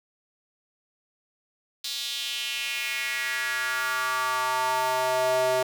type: tone with high-pass filter sweep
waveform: square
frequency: 128.5 Hz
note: C3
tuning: 31 cents flat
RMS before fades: -27 dBFS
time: 1.84-5.63 s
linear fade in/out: 5 ms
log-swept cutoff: 4000 to 550 Hz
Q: 3.3
effects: none

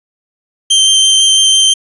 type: tone with vibrato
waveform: sawtooth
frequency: 3136 Hz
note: G7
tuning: in tune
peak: -3 dBFS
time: 0.7-1.74 s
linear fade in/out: 10 ms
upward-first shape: sine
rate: 6 Hz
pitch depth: 9 cents each way
effects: resampled to 24000 Hz + 7-bit

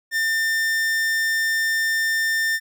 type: tone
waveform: 45% pulse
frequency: 1800 Hz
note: A6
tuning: 39 cents sharp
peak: -19 dBFS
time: 0.11-2.6 s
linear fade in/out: 50 ms
effects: none

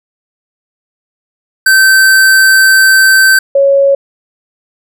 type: tone pair in turn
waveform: square / sine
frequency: 1547 / 553.6 Hz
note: G6 / C#5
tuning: -23 / -2 cents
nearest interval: octave + tritone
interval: 1779 cents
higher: first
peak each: -4 dBFS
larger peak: neither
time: 1.66-3.39 / 3.55-3.95 s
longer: first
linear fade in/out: 5 ms
effects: none

